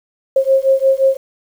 sine beating tone pair, 533 / 538.7 Hz, C5 / C#5, +32 / -50 cents, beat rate 5.7 Hz, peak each -13 dBFS, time 0.36-1.17 s, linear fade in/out 5 ms, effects 7-bit

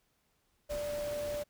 sine tone in noise, 587.3 Hz, D5, in tune, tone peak -34 dBFS, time 0.69-1.44 s, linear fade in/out 20 ms, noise pink, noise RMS -45 dBFS, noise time 0.69-1.44 s, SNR +8 dB, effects pink hiss -75 dBFS RMS until 1.49 s

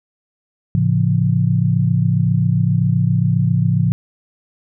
sine chord, A augmented, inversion none, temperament just, 110 / 137.5 / 171.88 Hz, A2 / C#3 / E#3, 0 / -14 / -27 cents, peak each -17 dBFS, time 0.75-3.92 s, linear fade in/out 0 ms, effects none

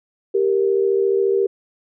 sine tone pair together, 392.7 / 467 Hz, G4 / A#4, +3 / +3 cents, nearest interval minor third, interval 300 cents, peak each -16 / -20 dBFS, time 0.34-1.47 s, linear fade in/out 10 ms, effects none

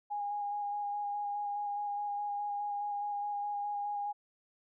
sine tone with vibrato, 820 Hz, G#5, 22 cents flat, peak -33 dBFS, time 0.1-4.13 s, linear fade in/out 20 ms, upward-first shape square, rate 4.8 Hz, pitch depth 12 cents each way, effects none

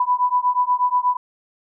sine beating tone pair, 987.8 / 996.1 Hz, B5 / B5, 0 / +15 cents, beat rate 8.3 Hz, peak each -19 dBFS, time 0-1.17 s, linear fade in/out 5 ms, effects none

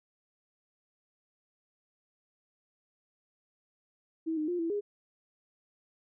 sine tone with pitch steps, 323.2 / 307 / 352.7 / 331.7 / 411 Hz, E4 / D#4 / F4 / E4 / G#4, -34 / -23 / +17 / +11 / -18 cents, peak -29 dBFS, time 4.26-4.81 s, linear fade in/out 20 ms, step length 110 ms, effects none

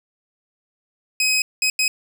20% pulse tone bursts at uneven times, 2530 Hz, D#7, 28 cents sharp, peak -12 dBFS, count 3, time 1.2-1.42 / 1.62-1.7 / 1.79-1.88 s, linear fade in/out 2 ms, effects none

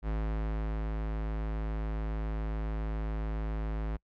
square tone with ADSR envelope, 53.6 Hz, A1, 45 cents flat, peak -30 dBFS, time 0.02-3.97 s, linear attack 59 ms, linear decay 820 ms, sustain -2 dB, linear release 11 ms, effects noise-tail reverb RT60 0.1 s tail -26 dB re dry + low-pass 2000 Hz 12 dB/octave

